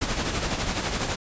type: noise with tremolo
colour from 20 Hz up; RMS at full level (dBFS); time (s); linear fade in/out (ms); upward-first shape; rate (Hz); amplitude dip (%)
pink; -25; 0.01-1.16; 10; sine; 12; 50
effects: resampled to 16000 Hz